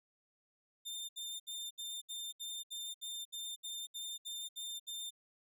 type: tone bursts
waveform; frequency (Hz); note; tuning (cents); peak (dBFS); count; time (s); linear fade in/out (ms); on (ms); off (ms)
sawtooth; 3605; A7; +41; -38; 14; 0.85-5.107; 20; 240; 69
effects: none